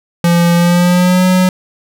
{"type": "tone with pitch glide", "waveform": "square", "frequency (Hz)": [171.7, 184.02], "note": ["F3", "F#3"], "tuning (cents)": [-29, -9], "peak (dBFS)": -8, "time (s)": [0.24, 1.49], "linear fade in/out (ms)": 2, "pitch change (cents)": 120, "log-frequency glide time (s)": [0.55, 1.25], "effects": []}